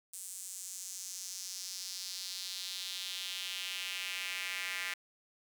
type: tone with high-pass filter sweep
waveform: square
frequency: 93 Hz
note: F#2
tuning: 9 cents sharp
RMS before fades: -41 dBFS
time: 0.13-4.94 s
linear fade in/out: 5 ms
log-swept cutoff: 8500 to 2000 Hz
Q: 2.5
effects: none